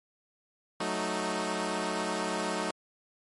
10% pulse chord, D# diminished, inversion first, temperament equal, 185 / 220 / 311.1 Hz, F#3 / A3 / D#4, 0 / 0 / 0 cents, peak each -26 dBFS, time 0.8-2.71 s, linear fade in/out 5 ms, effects MP3 48 kbps

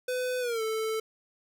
square tone with pitch glide, 503 to 440.4 Hz, B4 to A4, +32 to +2 cents, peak -29 dBFS, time 0.08-1 s, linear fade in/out 5 ms, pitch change -230 cents, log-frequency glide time 0.4-0.62 s, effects none

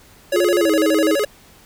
square tone with vibrato, 485.5 Hz, B4, 30 cents flat, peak -17 dBFS, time 0.32-1.25 s, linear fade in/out 5 ms, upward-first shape square, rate 12 Hz, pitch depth 250 cents each way
sine tone with pitch glide, 353.2 to 318.3 Hz, F4 to D#4, +20 to +39 cents, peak -16 dBFS, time 0.33-1.16 s, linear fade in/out 20 ms, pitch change -181 cents, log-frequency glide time 0.58-0.71 s
effects pink hiss -48 dBFS RMS until 1.65 s

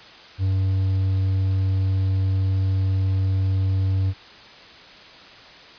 triangle tone, 95.5 Hz, G2, 45 cents flat, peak -16 dBFS, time 0.38-4.14 s, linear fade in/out 50 ms, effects white hiss -44 dBFS RMS until 5.78 s + resampled to 11025 Hz

